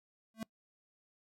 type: tone with exponential growth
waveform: square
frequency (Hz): 222.4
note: A3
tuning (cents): +19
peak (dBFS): -34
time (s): 0.34-0.43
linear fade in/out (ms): 2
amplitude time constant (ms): 19
effects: noise-tail reverb RT60 0.1 s tail -25 dB re dry + AAC 64 kbps